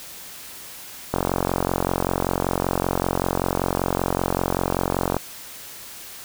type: click train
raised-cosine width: 1 ms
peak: -6 dBFS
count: 183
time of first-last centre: 1.14-5.167 s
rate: 45.2 Hz
effects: white hiss -39 dBFS RMS until 6.24 s